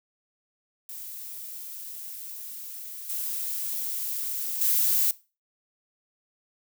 violet noise with level steps, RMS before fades -39 / -31 / -23 dBFS, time 0.89-5.11 s, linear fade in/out 2 ms, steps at 3.09 / 4.61 s, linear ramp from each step 5 ms, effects noise-tail reverb RT60 0.3 s tail -19 dB re dry

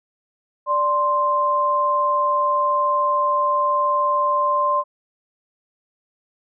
sine tone pair together, 586.8 / 1046.5 Hz, D5 / C6, -2 / 0 cents, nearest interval minor seventh, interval 1002 cents, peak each -23 / -17 dBFS, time 0.66-4.84 s, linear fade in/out 50 ms, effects none

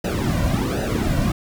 brown noise with flanger, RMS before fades -21 dBFS, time 0.04-1.32 s, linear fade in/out 5 ms, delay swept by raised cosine 0.9 to 2.4 ms, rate 1.3 Hz, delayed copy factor -1, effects none

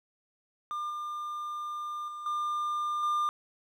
triangle tone with level steps, 1200 Hz, D6, 37 cents sharp, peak -30 / -32 / -36 / -27 / -24 dBFS, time 0.71-3.29 s, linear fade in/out 0 ms, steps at 0.9 / 2.08 / 2.26 / 3.03 s, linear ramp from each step 2 ms, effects 11-bit

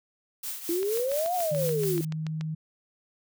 blue noise with tremolo, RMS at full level -33 dBFS, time 0.43-2.05 s, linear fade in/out 5 ms, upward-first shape triangle, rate 4.3 Hz, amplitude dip 70%
sine exponential two-way sweep, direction up then down, 328.7 to 740 to 328.7 Hz, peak -25 dBFS, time 0.69-2.01 s, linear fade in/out 2 ms, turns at 1.35 s
click train, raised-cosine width 0.2 ms, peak -22 dBFS, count 12, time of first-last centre 0.83-2.41 s, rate 6.96 Hz
sine tone with pitch glide, 155.56 to 157.1 Hz, D#3 to D#3, 0 to +17 cents, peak -29 dBFS, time 1.51-2.55 s, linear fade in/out 10 ms, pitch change +17 cents, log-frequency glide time 1.84-2.1 s
effects none

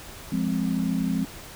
sine chord, F minor, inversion none, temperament equal, 174.61 / 207.7 / 261.6 Hz, F3 / Ab3 / C4, 0 / 0 / 0 cents, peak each -27 dBFS, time 0.32-1.25 s, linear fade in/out 5 ms, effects pink hiss -42 dBFS RMS until 1.55 s

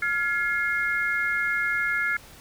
sine tone cluster, 1400 / 1693 / 2141 Hz, F6 / G#6 / C7, +4 / +33 / +39 cents, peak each -27 dBFS, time 0.02-2.17 s, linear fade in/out 5 ms, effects pink hiss -48 dBFS RMS until 2.4 s

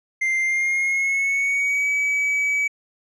triangle tone with pitch glide, 2093 to 2282 Hz, C7 to C#7, 0 to +50 cents, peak -17 dBFS, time 0.21-2.68 s, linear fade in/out 10 ms, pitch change +150 cents, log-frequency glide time 0.4-1.89 s, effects resampled to 24000 Hz

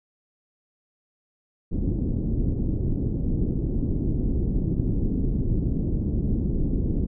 pink low-pass noise, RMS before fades -24 dBFS, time 1.71-7.07 s, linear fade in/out 20 ms, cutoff 330 Hz, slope 24 dB/octave, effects none

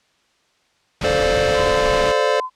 pink noise, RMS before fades -24 dBFS, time 1.01-2.12 s, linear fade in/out 5 ms
square chord, D minor seventh, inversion second, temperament equal with one note detuned, 436.2 / 523.3 / 587.3 / 698.5 Hz, A4 / C5 / D5 / F5, -15 / 0 / 0 / 0 cents, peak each -22 / -21 / -21 / -27 dBFS, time 1.04-2.4 s, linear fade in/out 2 ms
sine tone, 1024 Hz, C6, 38 cents flat, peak -23 dBFS, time 1.54-2.5 s, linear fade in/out 50 ms
effects white hiss -61 dBFS RMS until 2.55 s + low-pass 5000 Hz 12 dB/octave

